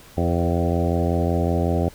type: harmonic tone with a mistuned harmonic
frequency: 85.4 Hz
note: F2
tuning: 38 cents flat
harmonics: 1 / 2 / 3 / 4 / 5 / 6 / 7 / 8 / 9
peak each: -22 / -25 / -27 / -28 / -29 / -30 / -30 / -31 / -32 dBFS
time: 0.17-1.89 s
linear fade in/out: 5 ms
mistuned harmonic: 6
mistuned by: +18 cents
effects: pink hiss -47 dBFS RMS until 1.94 s